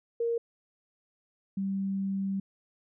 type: tone pair in turn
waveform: sine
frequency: 466.2 / 194.72 Hz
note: A#4 / G3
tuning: 0 / -11 cents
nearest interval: octave + minor third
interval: 1511 cents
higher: first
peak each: -26 / -28 dBFS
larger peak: first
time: 0.2-0.38 / 1.57-2.4 s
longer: second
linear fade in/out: 5 ms
effects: none